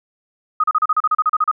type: tone bursts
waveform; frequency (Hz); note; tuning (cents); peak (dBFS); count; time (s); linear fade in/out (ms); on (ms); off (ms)
sine; 1252; D#6; +10; -12; 13; 0.6-1.514; 5; 38; 35
effects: none